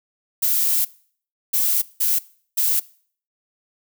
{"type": "noise bursts at uneven times", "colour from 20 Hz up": "violet", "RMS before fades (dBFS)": -19, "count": 4, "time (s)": [[0.42, 0.85], [1.53, 1.82], [2, 2.19], [2.57, 2.8]], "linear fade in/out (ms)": 10, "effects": ["noise-tail reverb RT60 0.5 s tail -21 dB re dry"]}